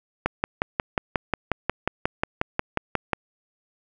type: click train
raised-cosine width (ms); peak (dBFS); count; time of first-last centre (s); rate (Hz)
0.5; -6; 17; 0.26-3.133; 5.57
effects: none